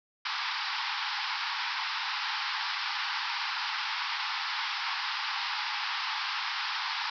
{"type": "band-pass noise", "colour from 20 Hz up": "pink", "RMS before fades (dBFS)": -33, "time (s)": [0.25, 7.1], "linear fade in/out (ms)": 5, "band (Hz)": [820, 5300], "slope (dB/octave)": 96, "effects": []}